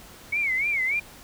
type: tone with vibrato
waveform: sine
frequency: 2201 Hz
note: C#7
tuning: 13 cents flat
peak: -22 dBFS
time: 0.32-1 s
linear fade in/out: 10 ms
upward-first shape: sine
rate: 3.4 Hz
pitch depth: 150 cents each way
effects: pink hiss -47 dBFS RMS until 1.23 s